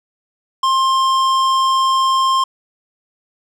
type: tone with hard clipping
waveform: sine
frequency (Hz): 1058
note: C6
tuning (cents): +19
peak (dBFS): -14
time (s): 0.63-2.44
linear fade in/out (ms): 5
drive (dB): 12
effects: none